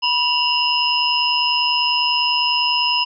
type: tone cluster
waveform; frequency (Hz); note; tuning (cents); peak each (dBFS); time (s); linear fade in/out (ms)
sine; 978 / 2775 / 2925 / 5100; B5 / F7 / F#7 / D#8; -17 / -12 / -21 / +42; -21; 0.02-3.05; 20
effects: none